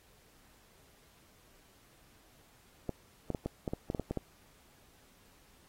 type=clicks; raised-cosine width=2 ms; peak=-20 dBFS; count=11; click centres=2.893 / 3.303 / 3.348 / 3.46 / 3.678 / 3.735 / 3.901 / 3.948 / 3.997 / 4.11 / 4.173 s; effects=pink hiss -64 dBFS RMS until 5.68 s + AAC 48 kbps